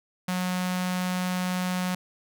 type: tone with notch filter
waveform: sawtooth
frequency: 182.3 Hz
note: F#3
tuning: 25 cents flat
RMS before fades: -28 dBFS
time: 0.28-1.95 s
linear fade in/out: 5 ms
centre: 380 Hz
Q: 0.94
effects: none